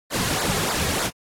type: noise with flanger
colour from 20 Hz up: pink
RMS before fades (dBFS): -23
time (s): 0.1-1.11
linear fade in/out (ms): 50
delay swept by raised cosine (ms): 0.33 to 3.43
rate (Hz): 3.3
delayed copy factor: -0.85
effects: low-pass 12000 Hz 12 dB/octave + AAC 64 kbps